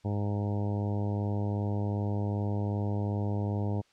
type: harmonic tone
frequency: 102.6 Hz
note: G#2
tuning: 21 cents flat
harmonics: 1 / 2 / 3 / 4 / 5 / 6 / 7 / 8 / 9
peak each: -29 / -35 / -39 / -41 / -43 / -45 / -46 / -47 / -48 dBFS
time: 0.04-3.82 s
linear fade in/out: 20 ms
effects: white hiss -66 dBFS RMS until 3.92 s + low-pass 5000 Hz 12 dB/octave